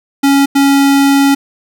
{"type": "tone bursts at uneven times", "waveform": "square", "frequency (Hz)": 277.9, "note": "C#4", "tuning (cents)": 4, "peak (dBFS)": -7, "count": 2, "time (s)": [[0.23, 0.46], [0.55, 1.35]], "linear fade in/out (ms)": 10, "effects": []}